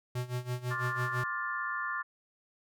square tone with tremolo, 124.1 Hz, B2, 9 cents sharp, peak -31 dBFS, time 0.15-1.24 s, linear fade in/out 5 ms, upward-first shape sine, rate 6 Hz, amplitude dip 85%
sine chord, D minor seventh, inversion third, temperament just, 1057.2 / 1174.7 / 1409.6 / 1762 Hz, C6 / D6 / F6 / A6, +18 / 0 / +16 / +2 cents, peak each -39 / -38 / -38 / -36 dBFS, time 0.7-2.03 s, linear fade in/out 20 ms
effects none

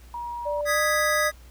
sine tone, 953 Hz, A#5, 38 cents sharp, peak -30 dBFS, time 0.14-0.61 s, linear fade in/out 2 ms
sine tone with pitch glide, 587.3 to 604.5 Hz, D5 to D5, 0 to +50 cents, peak -25 dBFS, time 0.45-1.31 s, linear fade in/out 20 ms, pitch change +50 cents, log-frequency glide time 0.68-0.8 s
square chord, G# minor, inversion second, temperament equal, 1244.5 / 1661.2 / 1975.5 Hz, D#6 / G#6 / B6, 0 / 0 / 0 cents, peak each -27 dBFS, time 0.65-1.32 s, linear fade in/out 50 ms
effects added 60 Hz sine -45 dBFS peak until 1.5 s + pink hiss -55 dBFS RMS until 1.5 s

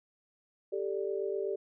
sine chord, G suspended second, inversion none, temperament equal, 392 / 440 / 587.3 Hz, G4 / A4 / D5, 0 / 0 / 0 cents, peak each -33 / -36 / -39 dBFS, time 0.72-1.56 s, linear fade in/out 10 ms, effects none

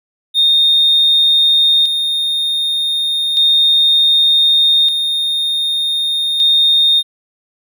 triangle tone with tremolo, 3674 Hz, A#7, 26 cents flat, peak -5 dBFS, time 0.34-7.03 s, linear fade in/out 50 ms, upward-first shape square, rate 0.33 Hz, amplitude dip 55%, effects tanh soft clip ceiling -5 dBFS

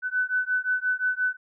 sine beating tone pair, 1500 / 1505.7 Hz, F#6 / F#6, +23 / +30 cents, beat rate 5.7 Hz, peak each -26 dBFS, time 0.02-1.37 s, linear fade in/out 50 ms, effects none

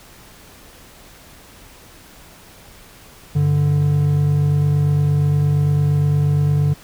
triangle tone pair together, 97.85 / 146.5 Hz, G2 / D3, -3 / -4 cents, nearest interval perfect fifth, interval 699 cents, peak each -19 / -12 dBFS, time 3.35-6.74 s, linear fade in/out 10 ms, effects pink hiss -44 dBFS RMS until 6.83 s

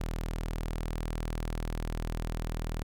sawtooth tone, 40.26 Hz, E1, 40 cents flat, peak -28 dBFS, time 0-2.83 s, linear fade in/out 10 ms, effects none

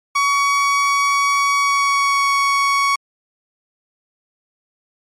30% pulse tone with pitch glide, 1126 to 1116.3 Hz, C#6 to C#6, +27 to +12 cents, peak -11 dBFS, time 0.15-2.96 s, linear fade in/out 10 ms, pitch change -15 cents, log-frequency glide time 1.51-2.3 s, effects low-pass 8000 Hz 12 dB/octave + MP3 64 kbps

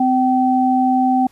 sine tone pair together, 256.6 / 769 Hz, C4 / G5, -34 / -33 cents, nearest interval octave + perfect fifth, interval 1901 cents, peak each -15 dBFS, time 0-1.27 s, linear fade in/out 5 ms, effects pink hiss -54 dBFS RMS until 1.31 s + resampled to 32000 Hz

